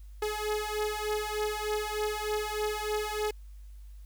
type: beating tone pair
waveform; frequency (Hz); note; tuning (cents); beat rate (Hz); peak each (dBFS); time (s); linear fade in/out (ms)
sawtooth; 422.1 / 425.4; G#4 / G#4; +28 / +42; 3.3; -29; 0.22-3.31; 5
effects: added 50 Hz sine -44 dBFS peak until 4.05 s + white hiss -68 dBFS RMS until 4.05 s